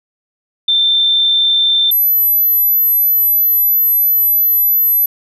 sine tone pair in turn, 3568 / 12001 Hz, A7 / F#9, +23 / +23 cents, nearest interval octave + major sixth, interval 2100 cents, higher second, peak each -9 dBFS, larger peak neither, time 0.68-1.91 / 1.91-5.06 s, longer second, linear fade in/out 5 ms, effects none

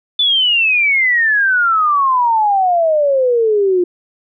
sine exponential sweep, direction down, 3520 to 349.2 Hz, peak -10 dBFS, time 0.19-3.84 s, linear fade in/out 5 ms, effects none

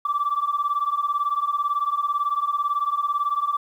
sine beating tone pair, 1151 / 1169 Hz, D6 / D6, -35 / -8 cents, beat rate 18 Hz, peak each -24 / -22 dBFS, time 0.05-3.57 s, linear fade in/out 5 ms, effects tanh soft clip ceiling -15 dBFS + 9-bit

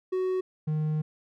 triangle tone pair in turn, 371.9 / 153.99 Hz, F#4 / D#3, +9 / -18 cents, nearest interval octave + minor third, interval 1527 cents, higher first, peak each -23 dBFS, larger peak neither, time 0.12-0.41 / 0.67-1.02 s, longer second, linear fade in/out 10 ms, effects none

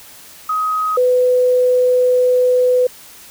sine tone pair in turn, 1261 / 500.4 Hz, D#6 / B4, +23 / +23 cents, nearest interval octave + major third, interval 1600 cents, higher first, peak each -15 / -10 dBFS, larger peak second, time 0.49-0.97 / 0.97-2.87 s, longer second, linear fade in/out 5 ms, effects white hiss -40 dBFS RMS until 3.3 s

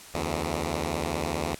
5% pulse beating tone pair, 74.8 / 84.8 Hz, D2 / E2, +32 / +50 cents, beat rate 10 Hz, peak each -19 dBFS, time 0.14-1.55 s, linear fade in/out 5 ms, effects white hiss -46 dBFS RMS until 1.59 s + low-pass 11000 Hz 12 dB/octave

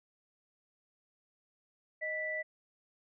sine tone pair together, 622.9 / 1972 Hz, D#5 / B6, +2 / -3 cents, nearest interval octave + minor sixth, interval 1995 cents, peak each -39 / -35 dBFS, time 2.01-2.43 s, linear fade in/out 20 ms, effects none

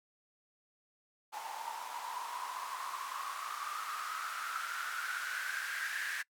blue noise with band-pass filter sweep, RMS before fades -40 dBFS, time 1.32-6.23 s, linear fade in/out 20 ms, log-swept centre 860 to 1700 Hz, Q 9.5, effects noise-tail reverb RT60 0.1 s tail -23 dB re dry

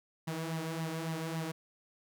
sawtooth tone with flanger, 162 Hz, E3, 30 cents flat, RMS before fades -37 dBFS, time 0.27-1.52 s, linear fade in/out 10 ms, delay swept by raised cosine 1 to 4.4 ms, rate 3.6 Hz, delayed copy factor +0.6, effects none

